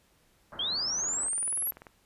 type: low-pass noise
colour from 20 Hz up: white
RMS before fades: -46 dBFS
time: 0.52-1.27 s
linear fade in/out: 2 ms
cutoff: 1600 Hz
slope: 48 dB/octave
type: linear sweep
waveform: sine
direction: up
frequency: 3105 to 11710 Hz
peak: -28 dBFS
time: 0.59-1.71 s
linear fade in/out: 5 ms
type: click train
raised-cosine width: 0.5 ms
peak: -31 dBFS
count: 19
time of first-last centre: 0.99-1.868 s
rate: 20.5 Hz
effects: pink hiss -66 dBFS RMS until 2.05 s + resampled to 32000 Hz